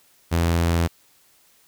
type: tone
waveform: sawtooth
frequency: 84.4 Hz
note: E2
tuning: 41 cents sharp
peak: -14 dBFS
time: 0.31-0.88 s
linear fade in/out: 20 ms
effects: white hiss -58 dBFS RMS until 1.67 s